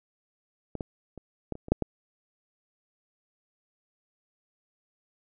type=clicks; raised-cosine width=2 ms; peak=-21 / -19 / -28 / -18 / -28 / -27 / -7 / -14 dBFS; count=8; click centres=0.753 / 0.808 / 1.177 / 1.523 / 1.554 / 1.684 / 1.72 / 1.823 s; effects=none